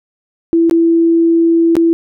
sine tone with dropouts, 332.8 Hz, E4, 17 cents sharp, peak -7 dBFS, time 0.53-1.93 s, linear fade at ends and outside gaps 0 ms, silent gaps 0.697-0.711 / 1.754-1.767 s, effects none

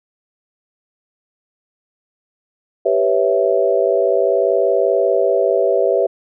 sine chord, C# half-diminished seventh, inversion second, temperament equal, 392 / 493.9 / 554.4 / 659.3 Hz, G4 / B4 / C#5 / E5, 0 / 0 / 0 / 0 cents, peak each -18 dBFS, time 2.85-6.07 s, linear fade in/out 10 ms, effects none

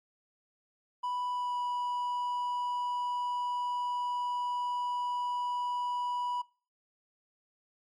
triangle tone with pitch glide, 987.8 to 979.8 Hz, B5 to B5, 0 to -14 cents, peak -29 dBFS, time 1.03-6.42 s, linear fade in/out 10 ms, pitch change -14 cents, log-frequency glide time 1.33-1.57 s, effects noise-tail reverb RT60 0.4 s tail -22 dB re dry + MP3 48 kbps

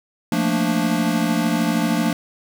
square chord, Bb major seventh, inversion second, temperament equal, 174.61 / 220 / 233.1 / 293.7 Hz, F3 / A3 / Bb3 / D4, 0 / 0 / 0 / 0 cents, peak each -24 dBFS, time 0.32-2.13 s, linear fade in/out 2 ms, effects none

